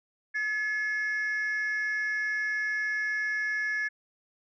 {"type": "tone pair together", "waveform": "sine", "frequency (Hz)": [1708.8, 2156], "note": ["G#6", "C#7"], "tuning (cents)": [49, -49], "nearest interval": "major third", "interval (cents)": 402, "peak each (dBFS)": [-26, -33], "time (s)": [0.34, 3.89], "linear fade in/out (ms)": 20, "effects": ["tanh soft clip ceiling -24 dBFS"]}